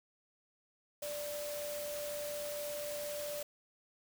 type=tone in noise; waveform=sine; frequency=587.3 Hz; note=D5; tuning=in tune; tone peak=-39 dBFS; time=1.02-3.43 s; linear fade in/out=5 ms; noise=white; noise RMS=-45 dBFS; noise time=1.02-3.43 s; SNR=+3 dB; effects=none